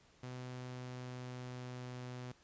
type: tone with pitch glide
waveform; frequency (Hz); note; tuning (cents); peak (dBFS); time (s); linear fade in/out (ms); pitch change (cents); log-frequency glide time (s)
sawtooth; 126.1 to 124.94; B2 to B2; +36 to +20; -40; 0.23-2.32; 5; -16; 0.36-2.05
effects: pink hiss -67 dBFS RMS until 2.43 s + resampled to 16000 Hz